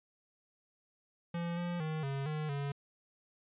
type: tone with pitch steps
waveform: square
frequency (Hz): 171 / 174.3 / 156.6 / 137.6 / 153.5 / 141.2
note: F3 / F3 / D#3 / C#3 / D#3 / C#3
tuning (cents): -36 / -3 / +11 / -12 / -23 / +32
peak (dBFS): -35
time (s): 1.34-2.72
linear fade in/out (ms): 5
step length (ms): 230
effects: resampled to 8000 Hz